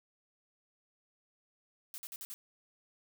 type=noise bursts; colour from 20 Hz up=blue; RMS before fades=-44 dBFS; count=5; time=1.94-2.34 s; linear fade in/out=0 ms; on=40 ms; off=50 ms; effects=none